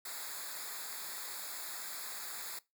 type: noise with comb filter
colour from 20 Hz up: white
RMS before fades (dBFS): -43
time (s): 0.05-2.59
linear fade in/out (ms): 5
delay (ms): 0.34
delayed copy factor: -0.95
effects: noise-tail reverb RT60 0.2 s tail -20 dB re dry